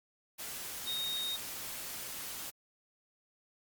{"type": "tone in noise", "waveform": "sine", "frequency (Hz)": 3723, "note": "A#7", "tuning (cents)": -3, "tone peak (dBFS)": -34, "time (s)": [0.86, 1.37], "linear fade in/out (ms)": 20, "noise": "white", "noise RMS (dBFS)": -42, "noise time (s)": [0.38, 2.51], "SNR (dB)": 5, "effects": ["Opus 48 kbps"]}